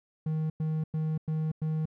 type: tone bursts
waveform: triangle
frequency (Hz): 156.9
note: D#3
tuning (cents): +15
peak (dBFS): -25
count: 5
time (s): 0.26-1.856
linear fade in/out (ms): 5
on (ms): 240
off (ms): 99
effects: none